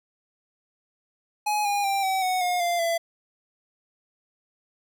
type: tone with pitch steps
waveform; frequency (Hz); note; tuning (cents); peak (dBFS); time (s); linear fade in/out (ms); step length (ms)
square; 840 / 813.7 / 788.3 / 763.6 / 739.8 / 716.6 / 694.2 / 672.5; G#5 / G#5 / G5 / G5 / F#5 / F5 / F5 / E5; +19 / -36 / +9 / -46 / 0 / +44 / -11 / +34; -23; 1.46-2.98; 10; 190
effects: none